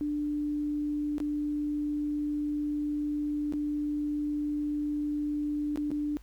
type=tone with dropouts; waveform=sine; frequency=295.5 Hz; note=D4; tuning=11 cents sharp; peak=-28 dBFS; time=0.01-6.17 s; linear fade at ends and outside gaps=0 ms; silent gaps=1.182-1.202 / 3.524-3.536 / 5.759-5.774 / 5.905-5.915 s; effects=added 50 Hz sine -47 dBFS peak until 6.22 s + pink hiss -63 dBFS RMS until 6.22 s